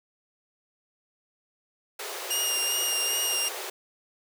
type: high-pass noise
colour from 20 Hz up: pink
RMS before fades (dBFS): -36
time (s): 1.99-3.7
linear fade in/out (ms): 5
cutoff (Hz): 350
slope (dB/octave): 96
type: tone with vibrato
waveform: 15% pulse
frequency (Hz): 2825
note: F7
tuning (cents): +19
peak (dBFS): -18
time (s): 2.3-3.49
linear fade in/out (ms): 10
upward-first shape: sine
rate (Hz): 2.5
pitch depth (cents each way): 18
effects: none